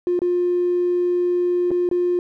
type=tone with dropouts; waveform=triangle; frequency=354.5 Hz; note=F4; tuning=26 cents sharp; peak=-13 dBFS; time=0.07-2.19 s; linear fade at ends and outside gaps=1 ms; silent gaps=0.191-0.218 / 1.707-1.714 / 1.89-1.913 s; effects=tanh soft clip ceiling -14 dBFS